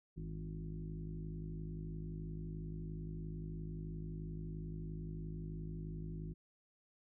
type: harmonic tone with a mistuned harmonic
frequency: 51.5 Hz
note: G#1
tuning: 14 cents flat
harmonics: 1 / 2 / 3 / 4 / 5 / 6 / 7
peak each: -46 / -52 / -44 / -57 / -56 / -56 / -56 dBFS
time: 0.16-6.34 s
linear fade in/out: 20 ms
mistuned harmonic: 3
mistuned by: +60 cents
effects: none